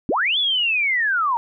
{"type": "linear two-way sweep", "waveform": "sine", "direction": "up then down", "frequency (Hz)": [188.1, 3502, 901], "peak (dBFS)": -17, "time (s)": [0.09, 1.37], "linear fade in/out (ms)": 0, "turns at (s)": 0.38, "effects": []}